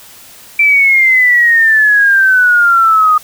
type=exponential sweep; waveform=sine; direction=down; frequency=2346 to 1232 Hz; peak=-5 dBFS; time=0.59-3.18 s; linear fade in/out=5 ms; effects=white hiss -37 dBFS RMS until 3.23 s